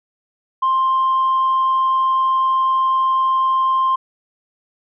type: tone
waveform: sine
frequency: 1052 Hz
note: C6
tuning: 9 cents sharp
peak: -12 dBFS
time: 0.62-3.96 s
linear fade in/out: 10 ms
effects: tanh soft clip ceiling -11 dBFS